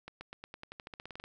accelerating click train, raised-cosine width 0.3 ms, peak -28 dBFS, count 16, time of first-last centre 0.08-1.24 s, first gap 130 ms, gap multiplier 0.92, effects none

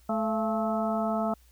harmonic tone with a mistuned harmonic, 216.9 Hz, A3, 25 cents flat, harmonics 1 / 2 / 3 / 4 / 5 / 6, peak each -29 / -38 / -29 / -36 / -41 / -35 dBFS, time 0.09-1.34 s, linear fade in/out 5 ms, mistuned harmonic 3, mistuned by +65 cents, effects added 60 Hz sine -56 dBFS peak until 1.51 s + white hiss -64 dBFS RMS until 1.51 s

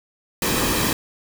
pink noise with comb filter, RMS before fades -21 dBFS, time 0.42-0.93 s, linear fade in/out 2 ms, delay 1.4 ms, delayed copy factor -0.5, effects none

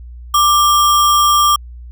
sine tone with sample-and-hold, 1180 Hz, D6, 8 cents sharp, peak -8 dBFS, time 0.34-1.56 s, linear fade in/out 5 ms, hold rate 4410 Hz, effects added 60 Hz sine -30 dBFS peak until 1.91 s

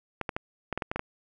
clicks, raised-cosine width 0.5 ms, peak -15 dBFS, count 9, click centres 0.213 / 0.292 / 0.365 / 0.727 / 0.776 / 0.822 / 0.915 / 0.96 / 0.994 s, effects none

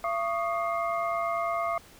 sine tone cluster, 678 / 1120 / 1229 / 2119 Hz, E5 / C#6 / D#6 / C7, +49 / +18 / -22 / +21 cents, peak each -29 / -33 / -32 / -38 dBFS, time 0.04-1.78 s, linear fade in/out 2 ms, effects pink hiss -53 dBFS RMS until 1.99 s

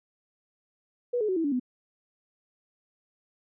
sine tone with pitch steps, 486.9 / 426.3 / 373.3 / 326.8 / 286.2 / 250.6 Hz, B4 / G#4 / F#4 / E4 / D4 / B3, -25 / +45 / +15 / -15 / -45 / +25 cents, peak -24 dBFS, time 1.13-1.598 s, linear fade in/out 10 ms, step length 78 ms, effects none

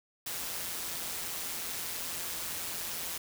white noise with amplitude modulation, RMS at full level -35 dBFS, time 0.26-3.18 s, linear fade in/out 5 ms, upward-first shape sine, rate 171 Hz, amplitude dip 50%, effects none

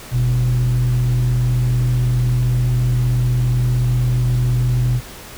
sine tone pair together, 46.36 / 123.47 Hz, F#1 / B2, +4 / 0 cents, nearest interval octave + perfect fourth, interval 1696 cents, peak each -19 / -12 dBFS, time 0.11-5.01 s, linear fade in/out 50 ms, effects tanh soft clip ceiling -11 dBFS + pink hiss -36 dBFS RMS until 5.37 s

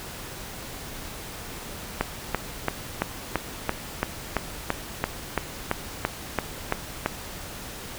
click train, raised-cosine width 0.5 ms, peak -7 dBFS, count 16, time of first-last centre 2.01-7.061 s, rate 2.97 Hz, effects pink hiss -38 dBFS RMS until 7.98 s

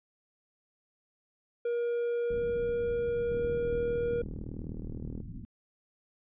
triangle tone, 474.7 Hz, A#4, 31 cents sharp, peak -26 dBFS, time 1.65-4.22 s, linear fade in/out 5 ms
pink low-pass noise, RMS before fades -42 dBFS, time 2.3-5.45 s, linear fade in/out 0 ms, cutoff 280 Hz, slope 48 dB/octave
click train, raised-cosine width 3 ms, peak -28 dBFS, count 75, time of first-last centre 3.32-5.203 s, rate 39.3 Hz
effects resampled to 8000 Hz

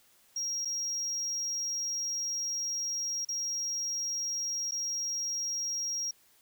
sine tone with dropouts, 5620 Hz, F8, 10 cents sharp, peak -28 dBFS, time 0.36-6.11 s, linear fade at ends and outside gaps 5 ms, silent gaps 0.649-0.654 / 3.249-3.287 / 4.711-4.72 s, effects tanh soft clip ceiling -30 dBFS + white hiss -64 dBFS RMS until 6.41 s

